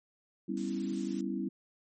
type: chord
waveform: sine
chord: C# half-diminished seventh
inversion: second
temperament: equal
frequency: 196 / 246.9 / 277.2 / 329.6 Hz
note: G3 / B3 / C#4 / E4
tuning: 0 / 0 / 0 / 0 cents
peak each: -36 / -39 / -38 / -37 dBFS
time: 0.48-1.49 s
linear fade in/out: 10 ms
type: noise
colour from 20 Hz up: blue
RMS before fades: -46 dBFS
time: 0.57-1.21 s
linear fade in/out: 2 ms
effects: MP3 32 kbps